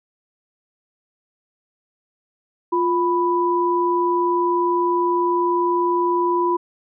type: tone pair together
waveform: sine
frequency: 350 / 989.9 Hz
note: F4 / B5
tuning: +4 / +4 cents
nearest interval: octave + tritone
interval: 1800 cents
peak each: -19 dBFS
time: 2.72-6.57 s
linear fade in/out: 10 ms
effects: none